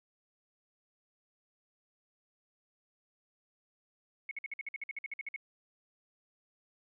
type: tone bursts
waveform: sine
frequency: 2195 Hz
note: C#7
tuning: 18 cents flat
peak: -36 dBFS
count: 15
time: 4.29-5.362 s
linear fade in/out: 2 ms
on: 22 ms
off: 53 ms
effects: none